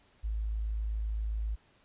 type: tone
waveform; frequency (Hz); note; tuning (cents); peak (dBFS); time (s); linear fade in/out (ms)
sine; 53.8; A1; -38; -30; 0.23-1.56; 20
effects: pink hiss -65 dBFS RMS until 1.84 s + resampled to 8000 Hz